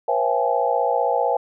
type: tone cluster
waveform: sine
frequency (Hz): 485.5 / 541 / 674 / 790 / 850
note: B4 / C#5 / E5 / G5 / G#5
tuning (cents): -30 / -42 / +38 / +13 / +40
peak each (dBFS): -24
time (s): 0.08-1.37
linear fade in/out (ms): 5
effects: none